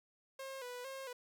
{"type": "tone with vibrato", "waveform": "sawtooth", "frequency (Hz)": 514, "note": "C5", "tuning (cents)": -31, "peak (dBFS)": -40, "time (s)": [0.39, 1.13], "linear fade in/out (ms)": 5, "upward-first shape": "square", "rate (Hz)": 2.2, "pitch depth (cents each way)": 73, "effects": []}